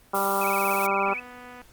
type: harmonic tone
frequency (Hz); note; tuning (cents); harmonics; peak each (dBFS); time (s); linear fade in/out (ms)
196.8; G3; +7; 1 / 2 / 3 / 4 / 5 / 6 / 7; -35 / -30 / -31 / -28 / -28 / -29 / -30; 0.13-1.14; 10
type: noise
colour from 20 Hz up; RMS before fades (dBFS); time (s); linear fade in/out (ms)
blue; -33; 0.14-0.87; 10
type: tone with vibrato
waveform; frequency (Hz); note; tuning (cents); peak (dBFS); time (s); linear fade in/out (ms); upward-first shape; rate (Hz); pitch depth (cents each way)
sine; 2400; D7; +37; -30; 0.41-1.2; 5; sine; 17; 130
type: click train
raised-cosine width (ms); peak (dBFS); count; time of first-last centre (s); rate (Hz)
0.5; -30; 136; 1.07-1.617; 247
effects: pink hiss -56 dBFS RMS until 1.72 s + Opus 32 kbps